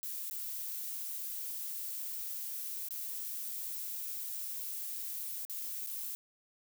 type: noise with dropouts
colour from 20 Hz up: violet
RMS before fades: -40 dBFS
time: 0.03-6.15 s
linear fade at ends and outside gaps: 0 ms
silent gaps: 0.298-0.31 / 2.886-2.907 / 5.451-5.497 / 5.864-5.871 s
effects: none